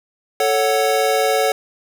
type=chord; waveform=square; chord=F# minor; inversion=first; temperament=equal; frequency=440 / 554.4 / 740 Hz; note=A4 / C#5 / F#5; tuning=0 / 0 / 0 cents; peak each=-20 dBFS; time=0.4-1.52 s; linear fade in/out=2 ms; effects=none